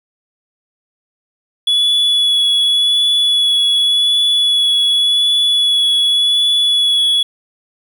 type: tone with vibrato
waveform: triangle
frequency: 3400 Hz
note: G#7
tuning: 40 cents sharp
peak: -9 dBFS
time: 1.67-7.23 s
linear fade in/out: 5 ms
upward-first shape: sine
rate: 0.88 Hz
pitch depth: 13 cents each way
effects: 7-bit